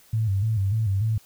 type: tone with vibrato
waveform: sine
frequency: 104 Hz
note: G#2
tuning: 3 cents sharp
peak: -20 dBFS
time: 0.13-1.18 s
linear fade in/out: 5 ms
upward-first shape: square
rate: 3.4 Hz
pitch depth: 110 cents each way
effects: white hiss -55 dBFS RMS until 1.25 s